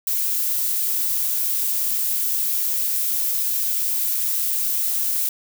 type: noise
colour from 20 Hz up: violet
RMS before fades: -22 dBFS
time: 0.07-5.29 s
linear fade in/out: 2 ms
effects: none